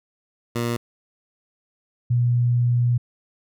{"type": "tone pair in turn", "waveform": ["15% pulse", "sine"], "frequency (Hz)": [118.4, 121.17], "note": ["A#2", "B2"], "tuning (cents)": [27, -33], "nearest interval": "unison", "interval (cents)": 40, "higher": "second", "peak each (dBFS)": -16, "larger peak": "neither", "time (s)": [[0.55, 0.77], [2.1, 2.98]], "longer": "second", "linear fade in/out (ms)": 10, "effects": []}